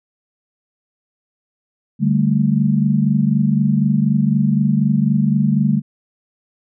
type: chord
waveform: sine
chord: D suspended fourth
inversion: none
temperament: equal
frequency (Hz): 146.83 / 196 / 220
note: D3 / G3 / A3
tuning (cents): 0 / 0 / 0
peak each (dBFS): -17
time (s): 1.99-5.82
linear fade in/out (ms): 50
effects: none